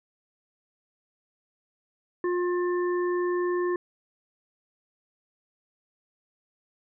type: harmonic tone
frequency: 355.2 Hz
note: F4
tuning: 29 cents sharp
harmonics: 1 / 3 / 5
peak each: -24 / -34 / -38 dBFS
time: 2.24-3.76 s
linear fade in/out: 2 ms
effects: none